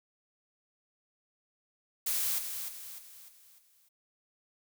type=noise with echo; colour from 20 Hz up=blue; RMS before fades=-31 dBFS; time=2.06-2.39 s; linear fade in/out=10 ms; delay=300 ms; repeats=5; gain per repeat=-7 dB; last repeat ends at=3.89 s; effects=none